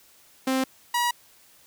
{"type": "tone pair in turn", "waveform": "sawtooth", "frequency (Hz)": [262.5, 962.3], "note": ["C4", "B5"], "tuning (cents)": [6, -45], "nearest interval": "octave + minor seventh", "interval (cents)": 2249, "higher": "second", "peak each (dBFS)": -18, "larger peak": "neither", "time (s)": [[0.47, 0.64], [0.94, 1.11]], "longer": "neither", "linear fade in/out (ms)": 5, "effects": ["white hiss -56 dBFS RMS until 1.66 s"]}